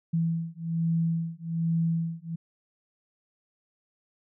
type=beating tone pair; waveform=sine; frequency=164.81 / 166.01 Hz; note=E3 / E3; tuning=0 / +13 cents; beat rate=1.2 Hz; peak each=-28 dBFS; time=0.13-2.36 s; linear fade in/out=10 ms; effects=none